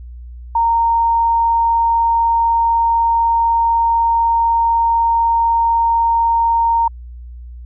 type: tone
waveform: sine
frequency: 924 Hz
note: A#5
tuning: 16 cents flat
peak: -11 dBFS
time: 0.55-6.88 s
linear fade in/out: 5 ms
effects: added 60 Hz sine -30 dBFS peak until 7.65 s